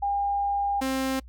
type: tone pair in turn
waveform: sine / sawtooth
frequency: 805 / 264.7 Hz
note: G5 / C4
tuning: +46 / +20 cents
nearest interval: octave + perfect fifth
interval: 1926 cents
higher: first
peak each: -23 / -21 dBFS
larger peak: second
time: 0.02-0.81 / 0.81-1.2 s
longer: first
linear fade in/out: 10 ms
effects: noise-tail reverb RT60 0.1 s tail -26 dB re dry + added 60 Hz sine -43 dBFS peak until 1.28 s